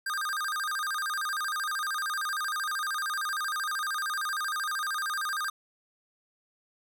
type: tone with vibrato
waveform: square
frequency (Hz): 1396.9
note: F6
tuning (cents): 0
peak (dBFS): -30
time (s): 0.06-5.5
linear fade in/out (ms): 5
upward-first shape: square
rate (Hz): 13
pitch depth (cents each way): 220
effects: none